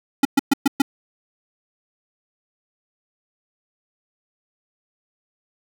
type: tone bursts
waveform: square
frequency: 277.2 Hz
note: C#4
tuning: in tune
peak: -12 dBFS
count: 5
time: 0.23-0.82 s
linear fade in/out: 5 ms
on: 22 ms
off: 120 ms
effects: none